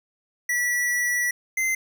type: tone pair in turn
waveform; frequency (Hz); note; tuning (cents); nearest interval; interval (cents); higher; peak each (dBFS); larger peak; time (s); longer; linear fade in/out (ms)
square; 1949 / 2072; B6 / C7; -23 / -17; minor second; 106; second; -22; neither; 0.49-1.31 / 1.57-1.75; first; 5
effects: none